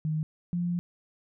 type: tone pair in turn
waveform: sine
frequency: 155.56 / 174.61 Hz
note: D#3 / F3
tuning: 0 / 0 cents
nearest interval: major second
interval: 200 cents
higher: second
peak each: -26 dBFS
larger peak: neither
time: 0.05-0.23 / 0.53-0.79 s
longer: second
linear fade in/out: 0 ms
effects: none